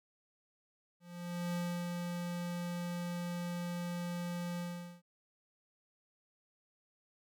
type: tone with ADSR envelope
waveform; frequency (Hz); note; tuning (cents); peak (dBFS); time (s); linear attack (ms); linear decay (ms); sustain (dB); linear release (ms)
square; 174.61; F3; 0; -34; 1-5.02; 540; 310; -3; 430
effects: MP3 96 kbps